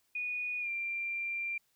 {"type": "tone with pitch glide", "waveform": "sine", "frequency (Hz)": [2464, 2372], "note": ["D#7", "D7"], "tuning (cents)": [-17, 17], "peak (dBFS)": -33, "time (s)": [0.15, 1.58], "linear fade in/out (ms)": 5, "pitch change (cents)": -66, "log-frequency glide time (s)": [0.6, 0.69], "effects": ["white hiss -74 dBFS RMS until 1.75 s"]}